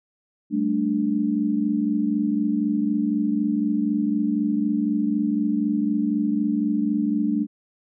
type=chord; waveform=sine; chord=G suspended second; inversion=none; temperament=equal; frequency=196 / 220 / 293.7 Hz; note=G3 / A3 / D4; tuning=0 / 0 / 0 cents; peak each=-27 / -23 / -23 dBFS; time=0.5-7.47 s; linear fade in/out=50 ms; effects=none